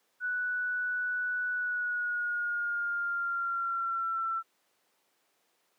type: tone with pitch glide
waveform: sine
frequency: 1480 to 1341.6 Hz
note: F#6 to E6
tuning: 0 to +30 cents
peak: -29 dBFS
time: 0.2-4.43 s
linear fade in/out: 50 ms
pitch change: -170 cents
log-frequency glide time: 1.52-4.25 s
effects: pink hiss -72 dBFS RMS until 5.78 s + high-pass 400 Hz 12 dB/octave